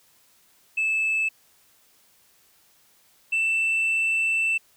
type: tone pair in turn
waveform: sine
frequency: 2620 / 2663 Hz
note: E7 / E7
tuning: -11 / +17 cents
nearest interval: unison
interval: 28 cents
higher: second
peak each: -19 / -18 dBFS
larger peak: second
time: 0.77-1.29 / 3.32-4.58 s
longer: second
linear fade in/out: 10 ms
effects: tanh soft clip ceiling -19 dBFS + white hiss -60 dBFS RMS until 4.76 s